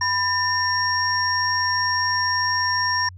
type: tone cluster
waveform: sine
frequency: 994 / 1799 / 5570 Hz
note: B5 / A6 / F8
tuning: +11 / +38 / -5 cents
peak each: -23 dBFS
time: 0.01-3.09 s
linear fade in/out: 5 ms
effects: tanh soft clip ceiling -9 dBFS + added 91 Hz sine -38 dBFS peak until 3.17 s